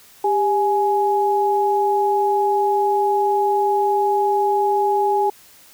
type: tone pair together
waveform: sine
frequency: 398.4 / 835.7 Hz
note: G4 / G#5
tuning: +28 / +11 cents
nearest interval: octave + minor second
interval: 1283 cents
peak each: -19 / -17 dBFS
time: 0.24-5.3 s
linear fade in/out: 5 ms
effects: white hiss -48 dBFS RMS until 5.73 s